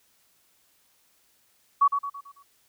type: tone with echo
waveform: sine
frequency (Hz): 1126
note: C#6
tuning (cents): +27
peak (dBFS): -15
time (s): 1.81-1.88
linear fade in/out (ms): 10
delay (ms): 110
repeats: 5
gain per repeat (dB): -7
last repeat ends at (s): 2.43
effects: white hiss -65 dBFS RMS until 2.68 s